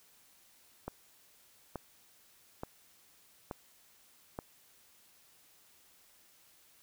click train, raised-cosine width 1 ms, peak -24 dBFS, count 5, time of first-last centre 0.88-4.389 s, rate 1.14 Hz, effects white hiss -64 dBFS RMS until 6.82 s

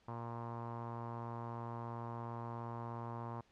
sawtooth tone with low-pass filter, 117.1 Hz, A#2, 8 cents sharp, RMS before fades -44 dBFS, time 0.08-3.41 s, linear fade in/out 5 ms, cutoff 1000 Hz, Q 4.7, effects pink hiss -71 dBFS RMS until 3.51 s + low-pass 5000 Hz 12 dB/octave

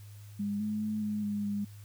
sine tone with pitch steps, 203.6 / 212.4 / 214.1 / 210.2 / 205.8 / 203.9 Hz, G#3 / G#3 / A3 / G#3 / G#3 / G#3, -34 / +39 / -47 / +21 / -16 / -32 cents, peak -30 dBFS, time 0.39-1.65 s, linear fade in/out 10 ms, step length 210 ms, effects added 103 Hz sine -46 dBFS peak until 1.84 s + white hiss -60 dBFS RMS until 1.84 s

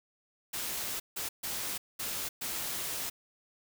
white noise bursts at uneven times, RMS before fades -36 dBFS, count 5, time 0.53-1 / 1.16-1.29 / 1.43-1.78 / 1.99-2.29 / 2.41-3.1 s, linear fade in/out 10 ms, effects none

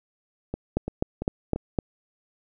two click trains, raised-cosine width 2 ms, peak -9 / -16 dBFS, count 5 / 4, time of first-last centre 0.77-1.788 / 0.54-1.56 s, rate 3.93 / 2.94 Hz, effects none

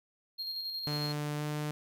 triangle tone with tremolo, 4232 Hz, C8, 19 cents sharp, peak -33 dBFS, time 0.38-1.13 s, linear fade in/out 20 ms, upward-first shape square, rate 11 Hz, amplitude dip 30%
sawtooth tone with pitch glide, 148.3 to 149.85 Hz, D3 to D3, +17 to +35 cents, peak -29 dBFS, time 0.87-1.71 s, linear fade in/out 0 ms, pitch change +18 cents, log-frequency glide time 1.37-1.43 s
effects none

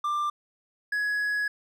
triangle tone pair in turn, 1186 / 1677.2 Hz, D6 / G#6, +17 / +17 cents, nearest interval tritone, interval 600 cents, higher second, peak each -23 dBFS, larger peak neither, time 0.04-0.3 / 0.92-1.48 s, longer second, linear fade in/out 5 ms, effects none

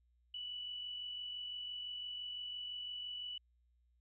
sine tone with amplitude modulation, 2960 Hz, F#7, in tune, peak -40 dBFS, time 0.34-3.38 s, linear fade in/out 5 ms, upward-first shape sine, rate 45.9 Hz, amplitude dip 35%, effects added 60 Hz sine -70 dBFS peak until 4 s

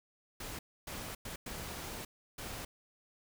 pink noise bursts at uneven times, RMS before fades -43 dBFS, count 5, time 0.4-0.59 / 0.87-1.15 / 1.25-1.36 / 1.46-2.05 / 2.38-2.65 s, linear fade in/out 5 ms, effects none

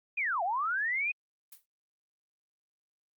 sine linear two-way sweep, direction down then up, 2523 to 660 to 2523 Hz, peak -28 dBFS, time 0.17-1.12 s, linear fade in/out 10 ms, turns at 0.43 s
blue noise with exponential decay, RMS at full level -45 dBFS, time 1.52-1.66 s, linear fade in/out 5 ms, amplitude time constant 29 ms
effects Opus 48 kbps

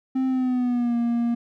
triangle tone with pitch glide, 261.6 to 235.8 Hz, C4 to A#3, 0 to +20 cents, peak -18 dBFS, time 0.15-1.35 s, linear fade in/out 10 ms, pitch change -180 cents, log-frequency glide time 0.27-0.96 s, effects none

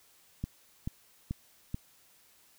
click train, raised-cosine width 5 ms, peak -21 dBFS, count 4, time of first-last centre 0.44-1.744 s, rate 2.3 Hz, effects white hiss -63 dBFS RMS until 2.58 s

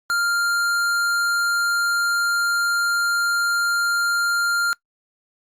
sine tone with hard clipping, 1396.9 Hz, F6, in tune, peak -20 dBFS, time 0.1-4.73 s, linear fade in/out 0 ms, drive 15 dB, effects noise-tail reverb RT60 0.1 s tail -22 dB re dry + Opus 48 kbps

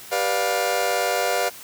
sawtooth chord, G dominant seventh, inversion none, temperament just, 392 / 490 / 588 / 705.6 Hz, G4 / B4 / D5 / F5, 0 / -14 / +2 / +18 cents, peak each -26 / -22 / -22 / -20 dBFS, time 0.11-1.5 s, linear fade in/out 20 ms, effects white hiss -41 dBFS RMS until 1.63 s

